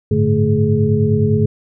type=tone cluster; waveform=sine; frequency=100.1 / 109.9 / 145.7 / 218.7 / 419.9 Hz; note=G2 / A2 / D3 / A3 / G#4; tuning=+37 / -2 / -13 / -10 / +19 cents; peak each=-18 dBFS; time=0.11-1.46 s; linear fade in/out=5 ms; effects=none